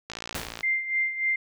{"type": "click train", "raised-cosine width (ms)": 0.2, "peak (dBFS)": -17, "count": 30, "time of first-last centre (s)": [0.1, 0.608], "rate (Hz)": 57.1}
{"type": "noise with exponential decay", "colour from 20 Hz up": "pink", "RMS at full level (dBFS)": -30, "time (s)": [0.35, 0.71], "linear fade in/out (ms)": 0, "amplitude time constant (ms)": 78}
{"type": "tone with tremolo", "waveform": "sine", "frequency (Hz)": 2094, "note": "C7", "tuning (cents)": 1, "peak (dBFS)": -21, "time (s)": [0.63, 1.36], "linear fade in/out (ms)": 5, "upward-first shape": "sine", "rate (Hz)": 3.4, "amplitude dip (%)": 70}
{"effects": []}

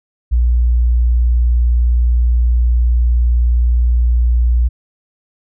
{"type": "tone", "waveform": "sine", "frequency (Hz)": 59.7, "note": "A#1", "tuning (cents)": 42, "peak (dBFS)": -9, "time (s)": [0.31, 4.69], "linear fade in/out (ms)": 20, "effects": []}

